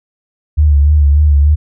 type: tone with vibrato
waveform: sine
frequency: 73.42 Hz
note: D2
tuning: in tune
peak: -5 dBFS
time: 0.57-1.56 s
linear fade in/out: 20 ms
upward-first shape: sine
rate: 3.4 Hz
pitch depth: 58 cents each way
effects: none